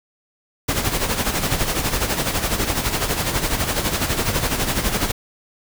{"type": "noise with tremolo", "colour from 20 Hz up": "pink", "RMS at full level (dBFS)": -19, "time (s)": [0.68, 5.12], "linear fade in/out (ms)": 10, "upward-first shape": "sine", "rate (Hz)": 12, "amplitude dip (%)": 60, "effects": []}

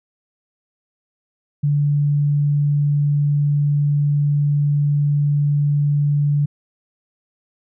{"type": "tone", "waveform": "sine", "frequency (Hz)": 145.3, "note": "D3", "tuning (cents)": -18, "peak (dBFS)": -14, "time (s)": [1.63, 6.46], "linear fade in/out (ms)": 10, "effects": []}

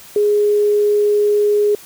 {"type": "tone", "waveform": "sine", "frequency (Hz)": 415.3, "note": "G#4", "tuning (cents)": 0, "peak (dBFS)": -11, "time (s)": [0.16, 1.75], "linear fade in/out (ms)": 2, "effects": ["white hiss -40 dBFS RMS until 1.85 s"]}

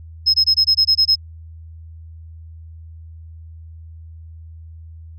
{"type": "tone bursts", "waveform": "sine", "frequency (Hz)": 5150, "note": "E8", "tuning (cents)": -41, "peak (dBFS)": -9, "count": 9, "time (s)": [0.26, 1.157], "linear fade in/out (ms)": 20, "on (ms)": 81, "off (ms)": 21, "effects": ["tanh soft clip ceiling -6 dBFS", "added 81 Hz sine -35 dBFS peak until 5.18 s"]}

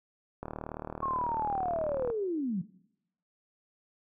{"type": "click train", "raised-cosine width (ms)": 1, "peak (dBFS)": -23, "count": 65, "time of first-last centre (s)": [0.43, 2.101], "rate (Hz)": 38.3}
{"type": "linear sweep", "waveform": "sine", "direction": "down", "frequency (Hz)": [1100, 164.81], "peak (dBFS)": -29, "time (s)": [1.02, 2.62], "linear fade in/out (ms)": 10}
{"effects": ["noise-tail reverb RT60 0.8 s tail -20 dB re dry"]}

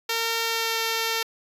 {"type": "tone with pitch glide", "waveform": "5% pulse", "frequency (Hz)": [457, 452.8], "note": ["A#4", "A4"], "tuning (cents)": [-34, 50], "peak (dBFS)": -12, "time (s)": [0.09, 1.23], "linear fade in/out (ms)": 5, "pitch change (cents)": -16, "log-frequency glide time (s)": [0.42, 0.78], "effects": ["resampled to 32000 Hz"]}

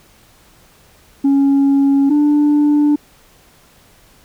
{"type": "tone pair in turn", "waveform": "sine", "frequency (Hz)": [277.2, 294.5], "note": ["C#4", "D4"], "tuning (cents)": [0, 5], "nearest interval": "minor second", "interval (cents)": 105, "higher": "second", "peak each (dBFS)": -7, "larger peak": "neither", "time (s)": [[1.24, 2.1], [2.1, 2.96]], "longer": "neither", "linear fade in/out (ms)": 10, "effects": ["tanh soft clip ceiling -8 dBFS", "pink hiss -49 dBFS RMS until 4.24 s"]}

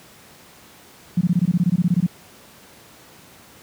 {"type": "tone bursts", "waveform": "sine", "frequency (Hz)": 176.2, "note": "F3", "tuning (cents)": 16, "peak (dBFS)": -13, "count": 15, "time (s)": [1.17, 2.064], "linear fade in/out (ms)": 5, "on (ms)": 40, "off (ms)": 21, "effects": ["pink hiss -47 dBFS RMS until 3.62 s", "high-pass 100 Hz 12 dB/octave"]}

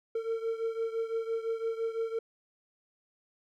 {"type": "beating tone pair", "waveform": "triangle", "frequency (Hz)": [451.9, 457.8], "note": ["A4", "A#4"], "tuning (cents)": [46, -31], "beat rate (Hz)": 5.9, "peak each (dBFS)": [-30, -34], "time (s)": [0.15, 2.19], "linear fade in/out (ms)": 5, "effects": []}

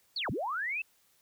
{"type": "linear two-way sweep", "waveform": "sine", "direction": "down then up", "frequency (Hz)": [4671, 82.41, 2694], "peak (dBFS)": -31, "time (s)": [0.16, 0.82], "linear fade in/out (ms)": 5, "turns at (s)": 0.3, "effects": ["white hiss -68 dBFS RMS until 1.21 s"]}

